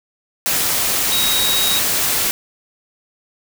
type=tone in noise; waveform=sine; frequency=3800 Hz; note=A#7; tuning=33 cents sharp; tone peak=-18 dBFS; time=1.12-1.79 s; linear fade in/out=0 ms; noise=white; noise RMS=-18 dBFS; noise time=0.46-2.31 s; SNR=-3 dB; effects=none